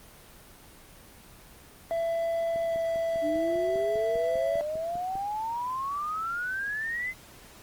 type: tone with pitch glide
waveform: triangle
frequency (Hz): 667 to 662.4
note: E5 to E5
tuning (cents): +20 to +8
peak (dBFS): -24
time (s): 1.91-4.61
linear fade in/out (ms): 0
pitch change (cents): -12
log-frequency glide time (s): 2.63-2.76
type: click train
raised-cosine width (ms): 3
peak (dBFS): -30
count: 14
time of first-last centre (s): 2.56-5.155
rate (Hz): 5.01
type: exponential sweep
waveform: sine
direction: up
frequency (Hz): 293.7 to 2075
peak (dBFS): -29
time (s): 3.21-7.14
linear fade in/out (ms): 50
effects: pink hiss -51 dBFS RMS until 7.62 s + Opus 24 kbps